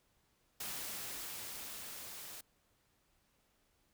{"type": "noise with level ramp", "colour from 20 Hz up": "white", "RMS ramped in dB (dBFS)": [-42, -49], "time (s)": [0.6, 2.41], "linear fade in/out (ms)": 5, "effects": ["pink hiss -75 dBFS RMS until 3.93 s"]}